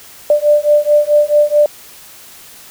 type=beating tone pair; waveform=sine; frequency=590 / 594.6 Hz; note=D5 / D5; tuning=+8 / +21 cents; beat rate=4.6 Hz; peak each=-11 dBFS; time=0.3-1.66 s; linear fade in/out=2 ms; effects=white hiss -38 dBFS RMS until 2.7 s